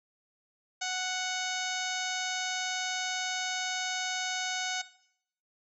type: harmonic tone with a mistuned harmonic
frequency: 740 Hz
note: F#5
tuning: in tune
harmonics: 1 / 2 / 3 / 4 / 5 / 6 / 7 / 8 / 9 / 10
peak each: -37 / -38 / -40 / -41 / -41 / -42 / -43 / -40 / -42 / -47 dBFS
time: 0.81-4.82 s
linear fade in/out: 10 ms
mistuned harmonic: 8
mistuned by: +52 cents
effects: noise-tail reverb RT60 0.7 s tail -17 dB re dry